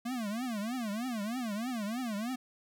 square tone with vibrato, 228.2 Hz, A#3, 37 cents flat, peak -34 dBFS, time 0.05-2.36 s, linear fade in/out 10 ms, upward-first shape triangle, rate 3.2 Hz, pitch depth 260 cents each way, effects none

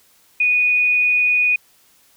sine tone, 2472 Hz, D#7, 12 cents flat, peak -13 dBFS, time 0.4-1.56 s, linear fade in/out 5 ms, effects white hiss -55 dBFS RMS until 2.16 s

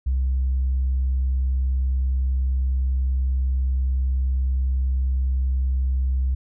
sine tone, 65.1 Hz, C2, 8 cents flat, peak -17 dBFS, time 0.06-6.35 s, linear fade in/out 10 ms, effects tanh soft clip ceiling -16 dBFS

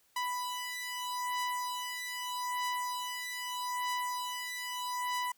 sawtooth beating tone pair, 990 / 990.8 Hz, B5 / B5, +4 / +5 cents, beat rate 0.8 Hz, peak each -34 / -33 dBFS, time 0.16-5.32 s, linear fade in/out 5 ms, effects white hiss -69 dBFS RMS until 5.37 s

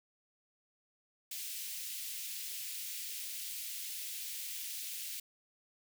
white high-pass noise, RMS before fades -42 dBFS, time 1.31-5.2 s, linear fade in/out 5 ms, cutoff 2300 Hz, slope 24 dB/octave, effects none

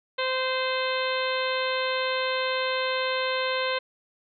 harmonic tone, 518 Hz, C5, 17 cents flat, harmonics 1 / 2 / 3 / 4 / 5 / 6 / 7 / 8, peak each -28 / -31 / -33 / -34 / -35 / -36 / -36 / -37 dBFS, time 0.18-3.79 s, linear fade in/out 10 ms, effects none

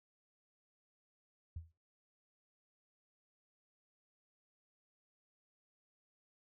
sine tone with exponential decay, 82.41 Hz, E2, in tune, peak -39 dBFS, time 1.56-1.72 s, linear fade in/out 5 ms, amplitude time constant 34 ms, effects noise-tail reverb RT60 0.3 s tail -18 dB re dry

